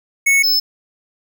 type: tone pair in turn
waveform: square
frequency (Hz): 2207 / 5249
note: C#7 / E8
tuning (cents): -8 / -8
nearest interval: octave + minor third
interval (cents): 1500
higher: second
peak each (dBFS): -11 / -13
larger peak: first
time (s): 0.26-0.43 / 0.43-0.6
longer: neither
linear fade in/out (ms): 10
effects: none